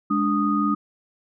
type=tone cluster; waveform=sine; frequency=207.7 / 292.4 / 1240 Hz; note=G#3 / D4 / D#6; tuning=0 / -7 / -6 cents; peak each=-23 dBFS; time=0.1-0.75 s; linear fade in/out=10 ms; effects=none